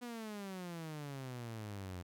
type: exponential sweep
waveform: sawtooth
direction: down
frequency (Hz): 246.9 to 87.31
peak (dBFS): -39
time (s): 0.01-2.03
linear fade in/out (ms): 20
effects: none